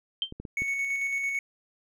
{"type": "tone with exponential decay", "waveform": "sine", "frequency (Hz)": 3136, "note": "G7", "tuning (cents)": 0, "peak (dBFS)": -21, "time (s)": [0.22, 0.32], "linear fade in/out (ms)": 1, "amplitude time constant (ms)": 20}
{"type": "clicks", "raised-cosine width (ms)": 3, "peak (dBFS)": -25, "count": 4, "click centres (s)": [0.324, 0.4, 0.452, 0.62]}
{"type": "tone with tremolo", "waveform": "triangle", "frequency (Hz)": 2217, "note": "C#7", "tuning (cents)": 0, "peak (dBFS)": -24, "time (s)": [0.57, 1.39], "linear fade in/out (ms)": 2, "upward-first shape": "square", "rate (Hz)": 9, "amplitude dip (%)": 30}
{"effects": []}